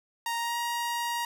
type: tone with pitch glide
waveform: sawtooth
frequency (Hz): 932.3 to 945.3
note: A#5 to A#5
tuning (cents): 0 to +24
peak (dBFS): -25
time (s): 0.26-1.25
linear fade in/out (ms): 2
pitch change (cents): +24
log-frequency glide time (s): 0.37-0.57
effects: none